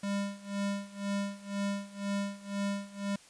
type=tone with tremolo; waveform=square; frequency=200 Hz; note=G3; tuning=35 cents sharp; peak=-30 dBFS; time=0.03-3.16 s; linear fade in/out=5 ms; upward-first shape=sine; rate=2 Hz; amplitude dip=90%; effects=white hiss -57 dBFS RMS until 3.29 s + resampled to 22050 Hz